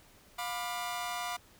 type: chord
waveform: sawtooth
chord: B diminished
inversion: second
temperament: just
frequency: 711.2 / 987.8 / 1185.3 Hz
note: F5 / B5 / D6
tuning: +31 / 0 / +16 cents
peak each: -34 / -36 / -37 dBFS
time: 0.38-1.37 s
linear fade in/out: 10 ms
effects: pink hiss -60 dBFS RMS until 1.59 s